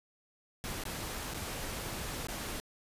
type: noise with dropouts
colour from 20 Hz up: pink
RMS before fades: -39 dBFS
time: 0.64-2.6 s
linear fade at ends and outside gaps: 0 ms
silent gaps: 0.837-0.853 / 1.337-1.344 / 2.27-2.285 s
effects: resampled to 32000 Hz